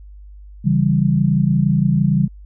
sine chord, C# diminished, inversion none, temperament equal, 138.59 / 164.81 / 196 Hz, C#3 / E3 / G3, 0 / 0 / 0 cents, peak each -17 dBFS, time 0.64-2.28 s, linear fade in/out 20 ms, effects added 50 Hz sine -36 dBFS peak until 2.45 s

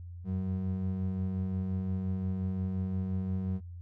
triangle ring-modulated tone, 140.3 Hz, C#3, 21 cents sharp, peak -25 dBFS, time 0.24-3.61 s, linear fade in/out 50 ms, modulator 47.6 Hz, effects added 87 Hz sine -41 dBFS peak until 3.81 s

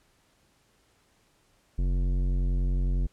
sine tone with tanh clipping, 45.48 Hz, F#1, 29 cents flat, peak -25 dBFS, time 1.78-3.07 s, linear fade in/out 10 ms, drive 14 dB, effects pink hiss -66 dBFS RMS until 3.12 s + low-pass 11000 Hz 12 dB/octave

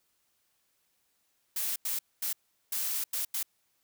blue noise bursts at uneven times, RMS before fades -32 dBFS, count 6, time 1.56-1.76 / 1.85-1.99 / 2.22-2.33 / 2.72-3.04 / 3.13-3.25 / 3.34-3.43 s, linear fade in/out 5 ms, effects white hiss -74 dBFS RMS until 3.83 s

